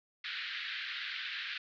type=band-pass noise; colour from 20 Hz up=pink; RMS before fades=-40 dBFS; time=0.24-1.58 s; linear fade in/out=5 ms; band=1500 to 4200 Hz; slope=48 dB/octave; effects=none